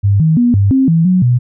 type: tone with pitch steps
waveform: sine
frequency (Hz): 100.2 / 159.1 / 241.4 / 99.4 / 265.5 / 164.4 / 183.6 / 123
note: G2 / D#3 / B3 / G2 / C4 / E3 / F#3 / B2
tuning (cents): +38 / +39 / -39 / +25 / +25 / -4 / -13 / -7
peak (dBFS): -7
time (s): 0.03-1.39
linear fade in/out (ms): 20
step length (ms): 170
effects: none